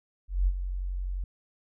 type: tone with ADSR envelope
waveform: sine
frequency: 45.77 Hz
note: F#1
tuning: 18 cents flat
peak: -19 dBFS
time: 0.28-1.24 s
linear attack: 190 ms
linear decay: 49 ms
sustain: -10 dB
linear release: 3 ms
effects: none